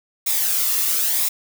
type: noise with flanger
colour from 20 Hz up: blue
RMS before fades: -20 dBFS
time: 0.26-1.29 s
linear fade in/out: 10 ms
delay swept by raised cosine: 0.66 to 1.32 ms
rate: 1 Hz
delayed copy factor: -0.5
effects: none